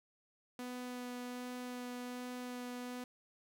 sawtooth tone with vibrato, 247.6 Hz, B3, 5 cents sharp, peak -38 dBFS, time 0.59-3.04 s, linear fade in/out 2 ms, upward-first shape sine, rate 1.3 Hz, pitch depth 8 cents each way, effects none

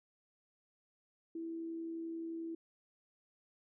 sine tone with amplitude modulation, 329.6 Hz, E4, in tune, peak -38 dBFS, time 1.35-2.55 s, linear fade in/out 5 ms, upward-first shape sine, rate 71.4 Hz, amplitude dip 25%, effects none

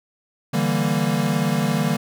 square chord, E half-diminished seventh, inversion third, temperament equal, 146.83 / 164.81 / 196 / 233.1 Hz, D3 / E3 / G3 / Bb3, 0 / 0 / 0 / 0 cents, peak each -25 dBFS, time 0.53-1.97 s, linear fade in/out 10 ms, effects none

